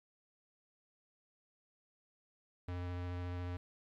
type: tone with vibrato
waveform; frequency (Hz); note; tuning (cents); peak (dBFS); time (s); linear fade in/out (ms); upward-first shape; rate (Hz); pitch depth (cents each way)
square; 89; F2; +33; -39; 2.68-3.57; 5; sine; 14; 10
effects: low-pass 3000 Hz 12 dB/octave + 12-bit